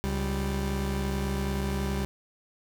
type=tone pair together; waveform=30% pulse; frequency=69.3 / 196.01 Hz; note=C#2 / G3; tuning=0 / 0 cents; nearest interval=octave + tritone; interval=1800 cents; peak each=-27 / -28 dBFS; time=0.04-2.05 s; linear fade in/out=0 ms; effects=8-bit